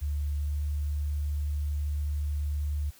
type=tone with pitch glide; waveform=sine; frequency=72.9 to 73.45 Hz; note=D2 to D2; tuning=-12 to +1 cents; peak=-27 dBFS; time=0.01-2.91 s; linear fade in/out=20 ms; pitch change=+13 cents; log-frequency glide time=0.41-0.54 s; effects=white hiss -56 dBFS RMS until 2.99 s